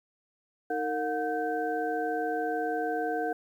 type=tone cluster; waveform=sine; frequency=312.2 / 458.3 / 724 / 1546 Hz; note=D#4 / A#4 / F#5 / G6; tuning=+6 / -29 / -38 / -24 cents; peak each=-35 / -32 / -31 / -37 dBFS; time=0.7-3.33 s; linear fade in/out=5 ms; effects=10-bit